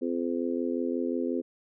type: harmonic tone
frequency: 85.6 Hz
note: F2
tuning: 34 cents flat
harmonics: 3 / 4 / 5 / 6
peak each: -30 / -32 / -34 / -36 dBFS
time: 0.01-1.42 s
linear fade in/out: 20 ms
effects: none